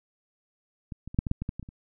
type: clicks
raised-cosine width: 5 ms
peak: -24 / -26 / -26 / -9 / -18 / -12 / -19 / -18 / -22 / -30 / -30 dBFS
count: 11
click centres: 0.922 / 1.076 / 1.145 / 1.189 / 1.268 / 1.314 / 1.42 / 1.491 / 1.596 / 1.628 / 1.689 s
effects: none